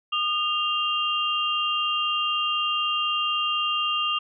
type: tone cluster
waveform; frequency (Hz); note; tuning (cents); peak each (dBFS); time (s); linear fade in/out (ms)
sine; 1220 / 2796 / 3182; D#6 / F7 / G7; -34 / +1 / +25; -26 / -25 / -31; 0.12-4.19; 10
effects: none